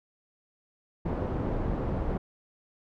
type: low-pass noise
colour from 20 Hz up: pink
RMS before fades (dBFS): -30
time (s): 1.05-2.18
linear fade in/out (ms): 10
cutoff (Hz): 690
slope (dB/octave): 12
effects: none